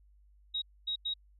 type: tone bursts at uneven times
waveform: sine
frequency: 3800 Hz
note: A#7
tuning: 33 cents sharp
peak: -31 dBFS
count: 3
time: 0.54-0.62 / 0.87-0.96 / 1.05-1.14 s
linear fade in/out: 10 ms
effects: added 50 Hz sine -59 dBFS peak until 1.39 s